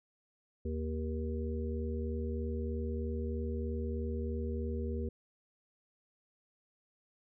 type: harmonic tone with a mistuned harmonic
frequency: 78 Hz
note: D#2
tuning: 5 cents sharp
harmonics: 1 / 3 / 5 / 6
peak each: -35 / -40 / -42 / -43 dBFS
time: 0.65-5.09 s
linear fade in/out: 5 ms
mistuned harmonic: 6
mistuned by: +19 cents
effects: none